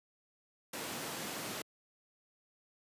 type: high-pass noise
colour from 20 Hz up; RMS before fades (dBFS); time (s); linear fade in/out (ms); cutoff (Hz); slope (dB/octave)
pink; -41; 0.73-1.62; 5; 180; 12
effects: high-pass 100 Hz 12 dB/octave + resampled to 32000 Hz